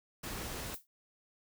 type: noise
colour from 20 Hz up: pink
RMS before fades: -41 dBFS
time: 0.23-0.75 s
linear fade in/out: 10 ms
type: noise with exponential decay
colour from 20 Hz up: violet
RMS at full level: -40 dBFS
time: 0.74-0.87 s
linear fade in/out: 1 ms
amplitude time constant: 27 ms
effects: none